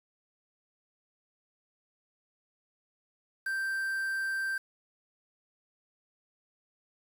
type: tone with quantisation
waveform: triangle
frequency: 1568 Hz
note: G6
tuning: in tune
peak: -28 dBFS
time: 3.46-4.58 s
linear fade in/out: 5 ms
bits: 8
effects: none